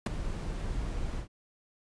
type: noise with ADSR envelope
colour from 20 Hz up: brown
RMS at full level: -19 dBFS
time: 0.06-1.28 s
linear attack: 5 ms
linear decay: 11 ms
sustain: -15 dB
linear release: 91 ms
effects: resampled to 22050 Hz